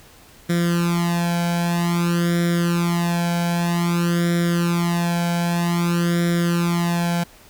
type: tone with flanger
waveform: sawtooth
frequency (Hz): 171.9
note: F3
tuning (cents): -27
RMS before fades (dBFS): -20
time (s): 0.49-7.24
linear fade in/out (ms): 10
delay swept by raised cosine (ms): 0.55 to 1.29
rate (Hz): 0.52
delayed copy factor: +1
effects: pink hiss -48 dBFS RMS until 7.49 s